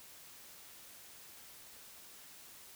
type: silence
effects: white hiss -55 dBFS RMS until 2.75 s